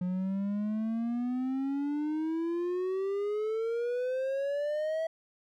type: exponential sweep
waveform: triangle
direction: up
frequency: 178.5 to 654 Hz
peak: -27 dBFS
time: 0.01-5.07 s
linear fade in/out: 5 ms
effects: none